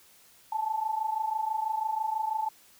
sine tone pair together, 854.9 / 881 Hz, G#5 / A5, +50 / +2 cents, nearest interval minor second, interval 52 cents, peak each -32 / -29 dBFS, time 0.52-2.49 s, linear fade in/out 5 ms, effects white hiss -58 dBFS RMS until 2.79 s

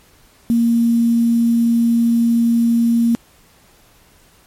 sine tone with quantisation, 233.1 Hz, A#3, in tune, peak -11 dBFS, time 0.5-3.15 s, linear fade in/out 0 ms, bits 6, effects pink hiss -51 dBFS RMS until 4.46 s + MP3 64 kbps

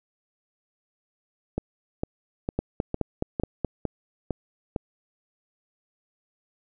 two click trains, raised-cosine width 2 ms, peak -11 / -13 dBFS, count 6 / 8, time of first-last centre 2.59-3.647 / 1.58-4.762 s, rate 4.73 / 2.2 Hz, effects none

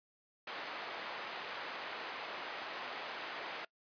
pink band-pass noise, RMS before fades -44 dBFS, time 0.47-3.65 s, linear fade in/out 5 ms, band 620 to 3300 Hz, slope 12 dB/octave, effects noise-tail reverb RT60 0.1 s tail -23 dB re dry + resampled to 11025 Hz

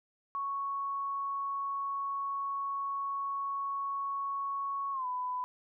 sine tone with pitch glide, 1108.7 to 999.2 Hz, C#6 to B5, 0 to +20 cents, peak -32 dBFS, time 0.35-5.44 s, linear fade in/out 0 ms, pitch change -180 cents, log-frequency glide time 4.92-5.06 s, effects none

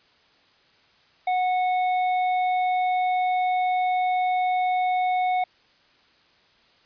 sine tone with hard clipping, 734 Hz, F#5, 14 cents flat, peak -22 dBFS, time 1.27-5.44 s, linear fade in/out 5 ms, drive 7 dB, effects white hiss -59 dBFS RMS until 6.85 s + resampled to 11025 Hz

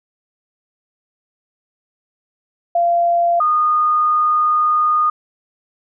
sine tone pair in turn, 689 / 1227.7 Hz, F5 / D#6, -24 / -24 cents, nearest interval minor seventh, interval 1000 cents, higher second, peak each -12 dBFS, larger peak neither, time 2.75-3.4 / 3.4-5.1 s, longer second, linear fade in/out 5 ms, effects none

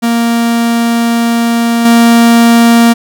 45% pulse tone with level steps, 233.1 Hz, A#3, in tune, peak -8 / -3 dBFS, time 0.02-2.94 s, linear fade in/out 20 ms, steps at 1.85 s, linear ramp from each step 5 ms, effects none

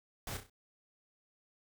pink noise with echo, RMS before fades -41 dBFS, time 0.27-0.37 s, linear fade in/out 2 ms, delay 32 ms, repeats 4, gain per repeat -7 dB, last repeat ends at 0.498 s, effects none

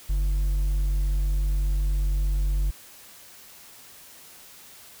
triangle tone with hard clipping, 47.23 Hz, F#1, 36 cents sharp, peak -22 dBFS, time 0.09-2.71 s, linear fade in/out 10 ms, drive 7 dB, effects white hiss -48 dBFS RMS until 5 s

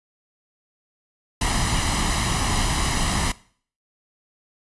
pink noise with comb filter, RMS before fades -22 dBFS, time 1.41-3.32 s, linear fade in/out 5 ms, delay 1 ms, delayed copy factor +0.6, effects noise-tail reverb RT60 0.5 s tail -20 dB re dry + resampled to 24000 Hz

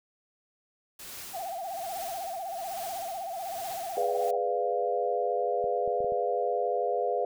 white noise with tremolo, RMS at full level -41 dBFS, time 0.99-4.31 s, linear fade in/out 5 ms, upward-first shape triangle, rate 1.2 Hz, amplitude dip 70%
sine tone with vibrato, 725 Hz, F#5, 35 cents flat, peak -33 dBFS, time 1.33-4.39 s, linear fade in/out 20 ms, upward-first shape sine, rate 16 Hz, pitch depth 150 cents each way
sine chord, G# diminished seventh, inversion none, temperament equal, 415.3 / 493.9 / 587.3 / 698.5 Hz, G#4 / B4 / D5 / F5, 0 / 0 / 0 / 0 cents, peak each -32 / -30 / -34 / -30 dBFS, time 3.97-7.25 s, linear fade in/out 2 ms
clicks, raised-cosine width 3 ms, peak -33 dBFS, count 5, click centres 5.642 / 5.877 / 6.005 / 6.045 / 6.122 s
effects none

